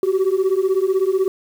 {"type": "beating tone pair", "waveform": "sine", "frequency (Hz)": [372.7, 388.7], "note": ["F#4", "G4"], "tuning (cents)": [13, -15], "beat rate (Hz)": 16, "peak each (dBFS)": -16, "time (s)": [0.03, 1.28], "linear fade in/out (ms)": 2, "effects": ["tanh soft clip ceiling -12 dBFS", "7-bit"]}